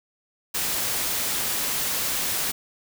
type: noise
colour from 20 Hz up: white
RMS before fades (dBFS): -26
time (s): 0.54-2.52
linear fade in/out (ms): 10
effects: none